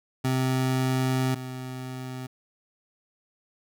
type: tone pair in turn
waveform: 25% pulse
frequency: 130 / 128.73 Hz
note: C3 / C3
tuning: -11 / -28 cents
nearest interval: unison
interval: 17 cents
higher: first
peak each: -19 / -30 dBFS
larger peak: first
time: 0.24-1.35 / 1.35-2.27 s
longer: first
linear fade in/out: 10 ms
effects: none